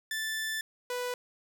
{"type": "tone pair in turn", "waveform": "sawtooth", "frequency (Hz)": [1760, 493.9], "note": ["A6", "B4"], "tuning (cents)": [0, 0], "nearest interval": "octave + minor seventh", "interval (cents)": 2200, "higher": "first", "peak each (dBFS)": -28, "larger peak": "neither", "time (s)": [[0.11, 0.61], [0.9, 1.14]], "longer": "first", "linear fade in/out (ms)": 2, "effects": []}